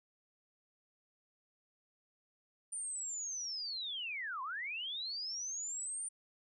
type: linear two-way sweep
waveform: sine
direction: down then up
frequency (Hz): 9180 to 986 to 9180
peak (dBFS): -38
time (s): 2.72-6.09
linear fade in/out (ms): 10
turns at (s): 4.42
effects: none